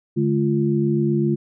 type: tone cluster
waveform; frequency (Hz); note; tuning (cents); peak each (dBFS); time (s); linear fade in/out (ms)
sine; 145 / 212.8 / 346; D3 / G#3 / F4; -22 / +42 / -16; -21; 0.16-1.36; 20
effects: none